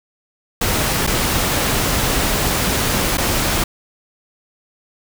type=noise with dropouts; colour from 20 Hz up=pink; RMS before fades=-18 dBFS; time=0.61-3.64 s; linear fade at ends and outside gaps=5 ms; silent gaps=1.067-1.073 / 3.173-3.18 s; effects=none